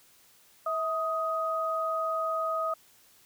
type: tone pair together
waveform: sine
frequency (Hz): 648 / 1252.6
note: E5 / D#6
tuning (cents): -30 / +11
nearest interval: major seventh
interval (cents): 1141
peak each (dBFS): -31 / -29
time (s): 0.66-2.74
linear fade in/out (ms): 5
effects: white hiss -60 dBFS RMS until 3.25 s